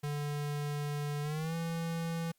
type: tone with pitch glide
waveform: square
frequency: 146.3 to 166.12 Hz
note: D3 to E3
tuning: -6 to +14 cents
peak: -34 dBFS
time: 0.03-2.32 s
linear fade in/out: 10 ms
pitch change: +220 cents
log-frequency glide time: 1.22-1.55 s
effects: white hiss -75 dBFS RMS until 2.38 s + Opus 48 kbps